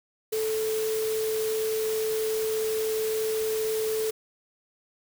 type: tone in noise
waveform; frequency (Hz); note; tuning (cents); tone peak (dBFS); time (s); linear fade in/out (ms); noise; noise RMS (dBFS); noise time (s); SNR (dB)
sine; 437.9; A4; -8; -25; 0.32-4.11; 10; white; -36; 0.32-4.11; +8
effects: none